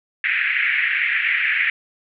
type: band-pass noise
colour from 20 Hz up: white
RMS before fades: -20 dBFS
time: 0.24-1.7 s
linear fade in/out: 2 ms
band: 1700 to 2400 Hz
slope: 48 dB/octave
effects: none

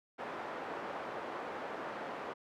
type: band-pass noise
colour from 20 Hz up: pink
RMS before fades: -42 dBFS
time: 0.18-2.34 s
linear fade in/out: 20 ms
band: 430 to 1300 Hz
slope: 12 dB/octave
effects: none

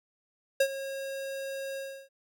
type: tone with ADSR envelope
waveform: square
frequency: 543 Hz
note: C#5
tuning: 36 cents flat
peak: -20 dBFS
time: 0.6-2.09 s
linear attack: 6 ms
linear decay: 67 ms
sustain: -15 dB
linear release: 320 ms
effects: none

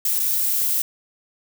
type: noise with dropouts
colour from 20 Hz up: violet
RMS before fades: -21 dBFS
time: 0.05-0.82 s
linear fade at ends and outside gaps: 2 ms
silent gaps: 0.194-0.198 s
effects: none

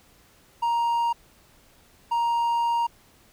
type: tone bursts at uneven times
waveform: triangle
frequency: 937 Hz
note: A#5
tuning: 9 cents sharp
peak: -19 dBFS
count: 2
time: 0.62-1.13 / 2.11-2.87 s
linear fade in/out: 10 ms
effects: pink hiss -57 dBFS RMS until 3.32 s

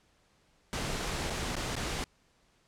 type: noise with dropouts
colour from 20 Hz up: pink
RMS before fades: -34 dBFS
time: 0.73-2.04 s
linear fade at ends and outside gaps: 0 ms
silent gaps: 1.299-1.304 / 1.554-1.566 / 1.754-1.765 s
effects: pink hiss -68 dBFS RMS until 2.67 s + low-pass 8000 Hz 12 dB/octave

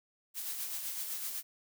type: noise with tremolo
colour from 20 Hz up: blue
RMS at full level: -37 dBFS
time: 0.34-1.43 s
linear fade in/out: 50 ms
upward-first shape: sine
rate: 7.9 Hz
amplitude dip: 40%
effects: none

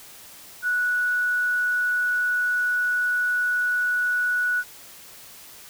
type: tone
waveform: sine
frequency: 1472 Hz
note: F#6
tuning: 9 cents flat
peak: -20 dBFS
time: 0.62-4.64 s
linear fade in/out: 50 ms
effects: white hiss -45 dBFS RMS until 5.69 s

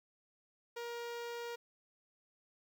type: tone with notch filter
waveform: sawtooth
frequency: 472.6 Hz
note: A#4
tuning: 24 cents sharp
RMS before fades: -43 dBFS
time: 0.76-1.56 s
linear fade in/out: 10 ms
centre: 10000 Hz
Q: 0.93
effects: 12-bit

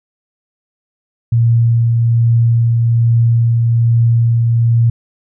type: tone with tremolo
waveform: sine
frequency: 116.54 Hz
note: A#2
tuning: in tune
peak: -7 dBFS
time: 1.32-4.9 s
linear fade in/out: 5 ms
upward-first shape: triangle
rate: 1.2 Hz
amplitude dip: 25%
effects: none

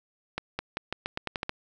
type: accelerating click train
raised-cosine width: 0.3 ms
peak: -14 dBFS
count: 10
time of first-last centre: 0.38-1.494 s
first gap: 210 ms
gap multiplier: 0.86
effects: none

